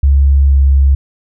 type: tone with pitch glide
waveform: sine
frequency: 69.3 to 68.46 Hz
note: C#2 to C#2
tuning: 0 to -21 cents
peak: -5 dBFS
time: 0.03-0.95 s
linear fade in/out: 5 ms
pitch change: -21 cents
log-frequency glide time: 0.48-0.54 s
effects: none